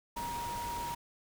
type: tone in noise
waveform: sine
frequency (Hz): 947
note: A#5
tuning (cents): +27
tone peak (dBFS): -36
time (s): 0.16-0.95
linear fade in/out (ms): 10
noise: pink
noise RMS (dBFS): -43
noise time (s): 0.16-0.95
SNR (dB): +4
effects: none